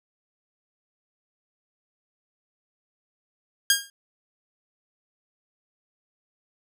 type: tone with exponential decay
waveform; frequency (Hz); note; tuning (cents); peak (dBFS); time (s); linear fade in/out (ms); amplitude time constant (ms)
10% pulse; 1619; G#6; -45; -5; 3.7-3.9; 2; 43
effects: none